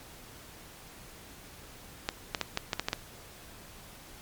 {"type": "clicks", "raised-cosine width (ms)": 0.2, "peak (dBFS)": -11, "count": 8, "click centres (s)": [2.089, 2.348, 2.413, 2.574, 2.732, 2.796, 2.885, 2.931], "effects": ["pink hiss -50 dBFS RMS until 4.21 s", "MP3 96 kbps"]}